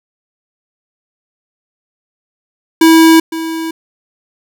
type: tone with echo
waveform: square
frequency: 324.9 Hz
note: E4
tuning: 25 cents flat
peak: -4 dBFS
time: 2.81-3.2 s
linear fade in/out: 5 ms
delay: 510 ms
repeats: 1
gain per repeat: -14 dB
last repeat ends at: 3.71 s
effects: none